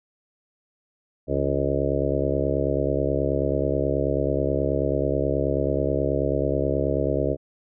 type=harmonic tone; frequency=69.3 Hz; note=C#2; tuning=in tune; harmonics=1 / 2 / 4 / 5 / 6 / 7 / 8 / 9; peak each=-29 / -29 / -29 / -29 / -29 / -29 / -29 / -29 dBFS; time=1.27-7.37 s; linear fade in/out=50 ms; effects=none